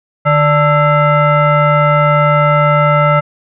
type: tone with frequency modulation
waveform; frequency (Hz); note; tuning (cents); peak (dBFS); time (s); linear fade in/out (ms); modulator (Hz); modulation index
sine; 587.3; D5; 0; -7; 0.25-3.21; 20; 737; 1.5
effects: none